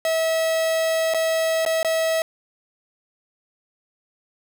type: tone with dropouts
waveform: 45% pulse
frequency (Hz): 647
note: E5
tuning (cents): -32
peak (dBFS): -19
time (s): 0.05-2.22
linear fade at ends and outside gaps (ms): 1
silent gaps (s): 1.138-1.145 / 1.651-1.662 / 1.83-1.847
effects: none

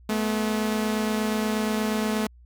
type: tone pair together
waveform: sawtooth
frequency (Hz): 215.4 / 243.8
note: A3 / B3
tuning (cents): -37 / -22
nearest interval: major second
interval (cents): 215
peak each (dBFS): -20 / -27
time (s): 0.09-2.27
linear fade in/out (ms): 5
effects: added 60 Hz sine -48 dBFS peak until 2.45 s

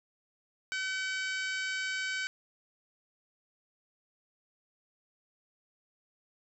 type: harmonic tone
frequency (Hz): 761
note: F#5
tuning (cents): +48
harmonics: 2 / 3 / 4 / 5 / 6 / 7 / 8 / 9 / 10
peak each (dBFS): -34 / -38 / -42 / -47 / -44 / -49 / -51 / -53 / -49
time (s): 0.72-2.27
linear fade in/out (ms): 0
effects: none

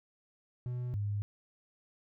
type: tone pair in turn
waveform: triangle / sine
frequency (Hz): 123.47 / 102.54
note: B2 / G#2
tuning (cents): 0 / -22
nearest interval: minor third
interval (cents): 322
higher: first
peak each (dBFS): -32 / -31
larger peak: second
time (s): 0.66-0.94 / 0.94-1.22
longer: neither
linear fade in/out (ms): 0
effects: none

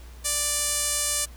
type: tone with band-pass filter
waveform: sawtooth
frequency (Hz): 587.3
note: D5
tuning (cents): 0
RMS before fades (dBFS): -26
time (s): 0.24-1.26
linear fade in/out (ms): 20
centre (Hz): 8700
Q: 1.8
effects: added 60 Hz sine -41 dBFS peak until 1.36 s + pink hiss -52 dBFS RMS until 1.36 s

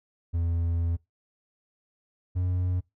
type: tone pair in turn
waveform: triangle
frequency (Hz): 84.5 / 90.49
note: E2 / F#2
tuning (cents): +43 / -38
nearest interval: minor second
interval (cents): 119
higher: second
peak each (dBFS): -22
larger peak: neither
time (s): 0.33-0.97 / 2.35-2.81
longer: first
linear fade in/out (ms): 20
effects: noise-tail reverb RT60 0.2 s tail -22 dB re dry

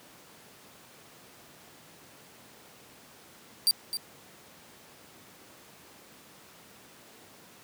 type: tone with echo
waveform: sawtooth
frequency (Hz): 4699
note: D8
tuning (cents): 0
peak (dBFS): -17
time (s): 3.67-3.71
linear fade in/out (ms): 0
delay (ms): 260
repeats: 1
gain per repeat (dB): -10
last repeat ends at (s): 3.97
effects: pink hiss -53 dBFS RMS until 7.63 s + high-pass 150 Hz 12 dB/octave

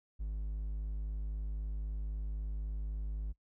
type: tone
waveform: triangle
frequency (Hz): 51.91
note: G#1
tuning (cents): 0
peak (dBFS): -33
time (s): 0.19-3.33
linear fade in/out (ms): 20
effects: noise-tail reverb RT60 0.1 s tail -23 dB re dry

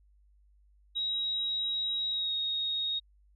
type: tone with pitch glide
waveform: sine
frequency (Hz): 3826 to 3747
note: A#7 to A#7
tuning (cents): +44 to +8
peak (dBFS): -29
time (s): 0.95-3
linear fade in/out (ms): 20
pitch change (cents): -36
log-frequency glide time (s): 2.09-2.33
effects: added 50 Hz sine -60 dBFS peak until 3.35 s

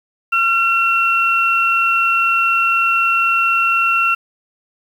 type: tone pair together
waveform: sine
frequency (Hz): 1365 / 2721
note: F6 / F7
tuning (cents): -40 / -46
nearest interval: octave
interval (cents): 1194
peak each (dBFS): -15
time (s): 0.32-4.15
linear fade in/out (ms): 10
effects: 7-bit

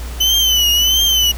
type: tone with vibrato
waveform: 35% pulse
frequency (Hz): 3014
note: F#7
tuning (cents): +31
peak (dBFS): -9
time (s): 0.2-1.32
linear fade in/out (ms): 10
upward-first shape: triangle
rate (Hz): 1.5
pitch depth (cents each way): 100
effects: added 60 Hz sine -24 dBFS peak until 1.37 s + pink hiss -34 dBFS RMS until 1.37 s

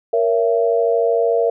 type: chord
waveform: sine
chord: A# diminished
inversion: none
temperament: just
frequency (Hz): 466.2 / 559.4 / 671.3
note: A#4 / C#5 / E5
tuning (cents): 0 / +16 / +31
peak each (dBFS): -16 / -22 / -18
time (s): 0.13-1.5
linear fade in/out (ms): 5
effects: none

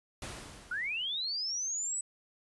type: noise with exponential decay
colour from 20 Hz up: pink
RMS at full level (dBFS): -40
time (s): 0.22-1.51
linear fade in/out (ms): 2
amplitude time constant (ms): 280
type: linear sweep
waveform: sine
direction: up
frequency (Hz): 1388 to 8060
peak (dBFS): -32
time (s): 0.71-2.01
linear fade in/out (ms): 5
effects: resampled to 24000 Hz

